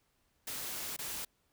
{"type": "noise with dropouts", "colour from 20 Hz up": "white", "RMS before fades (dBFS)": -40, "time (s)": [0.47, 1.25], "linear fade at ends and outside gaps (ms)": 5, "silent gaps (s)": [0.965, 0.988], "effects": ["pink hiss -75 dBFS RMS until 1.52 s"]}